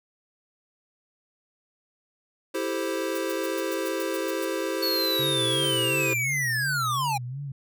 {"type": "chord", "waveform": "square", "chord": "A minor seventh", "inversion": "second", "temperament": "equal", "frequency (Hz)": [329.6, 392, 440, 523.3], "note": ["E4", "G4", "A4", "C5"], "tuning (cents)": [0, 0, 0, 0], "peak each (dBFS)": [-32, -32, -37, -32], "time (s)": [2.54, 6.14], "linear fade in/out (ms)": 10}
{"type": "noise bursts", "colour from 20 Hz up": "blue", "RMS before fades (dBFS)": -38, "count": 10, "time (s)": [3.15, 4.45], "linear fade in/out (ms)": 5, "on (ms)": 31, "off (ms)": 110}
{"type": "linear sweep", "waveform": "square", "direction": "down", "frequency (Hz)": [4435, 784], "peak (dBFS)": -25, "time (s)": [4.82, 7.18], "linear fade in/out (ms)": 10}
{"type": "tone with vibrato", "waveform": "sine", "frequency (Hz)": 132.2, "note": "C3", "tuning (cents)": 18, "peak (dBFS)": -31, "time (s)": [5.19, 7.52], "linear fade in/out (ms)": 5, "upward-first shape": "sine", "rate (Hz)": 2.8, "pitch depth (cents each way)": 140}
{"effects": []}